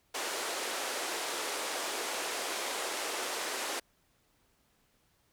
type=band-pass noise; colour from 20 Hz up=pink; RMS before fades=-36 dBFS; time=0.14-3.8 s; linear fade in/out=10 ms; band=370 to 11000 Hz; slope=24 dB/octave; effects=pink hiss -71 dBFS RMS until 5.32 s